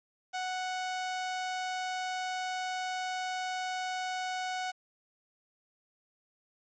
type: tone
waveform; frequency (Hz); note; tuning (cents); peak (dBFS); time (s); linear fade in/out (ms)
sawtooth; 740; F#5; 0; -29; 0.33-4.72; 20
effects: resampled to 16000 Hz + 10-bit